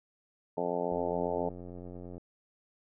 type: harmonic tone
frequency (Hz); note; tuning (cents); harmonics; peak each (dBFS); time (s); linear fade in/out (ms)
87.31; F2; 0; 2 / 3 / 4 / 5 / 6 / 7 / 8 / 9 / 10; -41 / -40 / -41 / -35 / -37 / -36 / -41 / -41 / -40; 0.57-1.49; 5
type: click train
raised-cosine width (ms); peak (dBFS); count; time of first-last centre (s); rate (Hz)
2; -32; 113; 0.92-2.18; 88.9
effects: none